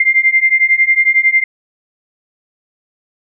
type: beating tone pair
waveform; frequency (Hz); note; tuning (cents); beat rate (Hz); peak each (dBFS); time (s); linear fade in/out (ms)
sine; 2093 / 2104; C7 / C7; 0 / +9; 11; -12 / -11; 0-1.44; 5
effects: none